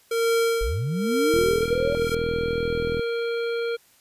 square tone with tremolo, 460.1 Hz, A#4, 23 cents flat, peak -19 dBFS, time 0.11-2.15 s, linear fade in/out 5 ms, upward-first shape sine, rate 1 Hz, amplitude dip 90%
sine linear sweep, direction up, 37.39 to 573 Hz, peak -23 dBFS, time 0.61-1.95 s, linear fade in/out 0 ms
click train, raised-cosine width 3 ms, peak -17 dBFS, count 69, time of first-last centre 1.34-2.995 s, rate 41.1 Hz
harmonic tone, 466.2 Hz, A#4, in tune, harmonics 1 / 3 / 5 / 7 / 9, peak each -24 / -34 / -38 / -41 / -43 dBFS, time 1.6-3.77 s, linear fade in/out 20 ms
effects white hiss -58 dBFS RMS until 4 s + resampled to 32000 Hz

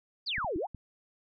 sine exponential two-way sweep, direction down then up, 5060 to 297.5 to 949 Hz, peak -30 dBFS, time 0.26-0.67 s, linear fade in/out 20 ms, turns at 0.57 s
clicks, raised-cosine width 5 ms, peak -30 dBFS, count 4, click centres 0.382 / 0.446 / 0.56 / 0.747 s
effects none

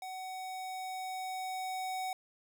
square tone with level ramp, 750 Hz, F#5, 23 cents sharp, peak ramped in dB -41 to -35 dBFS, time 0.02-2.13 s, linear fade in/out 2 ms, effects none

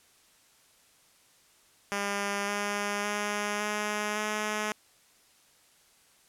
5% pulse tone with pitch steps, 201.5 / 204.2 / 206.9 / 209.7 / 212.5 Hz, G3 / G#3 / G#3 / G#3 / G#3, +48 / -29 / -6 / +17 / +40 cents, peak -18 dBFS, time 1.92-4.72 s, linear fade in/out 0 ms, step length 560 ms, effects white hiss -62 dBFS RMS until 6.28 s + low-pass 11000 Hz 12 dB/octave

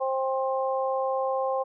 harmonic tone, 264.5 Hz, C4, 19 cents sharp, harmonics 2 / 3 / 4, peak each -26 / -30 / -32 dBFS, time 0-1.64 s, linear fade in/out 20 ms, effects none

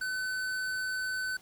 sine tone with tanh clipping, 1514 Hz, F#6, 39 cents sharp, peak -33 dBFS, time 0.01-1.37 s, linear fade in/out 5 ms, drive 17 dB, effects pink hiss -58 dBFS RMS until 1.41 s

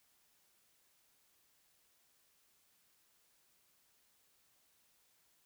silence, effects white hiss -73 dBFS RMS until 5.45 s

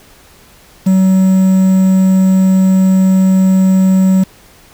triangle tone with quantisation, 189.1 Hz, F#3, 38 cents sharp, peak -4 dBFS, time 0.86-4.24 s, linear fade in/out 10 ms, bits 5, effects pink hiss -43 dBFS RMS until 4.73 s

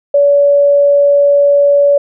sine tone, 570 Hz, C#5, 48 cents sharp, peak -5 dBFS, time 0.14-1.98 s, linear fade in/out 5 ms, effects none

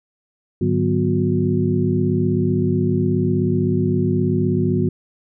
sine tone cluster, 103.2 / 150.9 / 187.2 / 246.3 / 363 Hz, G#2 / D3 / F#3 / B3 / F#4, -10 / +47 / +20 / -5 / -33 cents, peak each -22 dBFS, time 0.61-4.89 s, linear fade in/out 5 ms, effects none

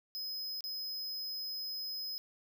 square tone with dropouts, 5070 Hz, D#8, 32 cents sharp, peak -38 dBFS, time 0.15-2.18 s, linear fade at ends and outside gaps 0 ms, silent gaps 0.607-0.64 s, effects 11-bit

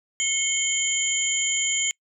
sine tone cluster, 2177 / 3116 / 6810 / 7180 Hz, C#7 / G7 / G#8 / A8, -32 / -11 / +42 / +34 cents, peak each -27 dBFS, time 0.2-1.91 s, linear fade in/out 0 ms, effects noise-tail reverb RT60 0.1 s tail -26 dB re dry

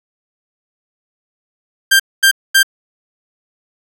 sawtooth tone bursts, 1584 Hz, G6, 18 cents sharp, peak -3 dBFS, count 3, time 1.91-2.631 s, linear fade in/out 10 ms, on 87 ms, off 230 ms, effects none

